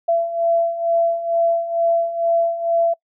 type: beating tone pair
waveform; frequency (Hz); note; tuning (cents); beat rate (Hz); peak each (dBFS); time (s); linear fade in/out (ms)
sine; 672 / 674.2; E5 / E5; +33 / +39; 2.2; -22 / -17; 0.08-2.94; 10
effects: noise-tail reverb RT60 0.1 s tail -24 dB re dry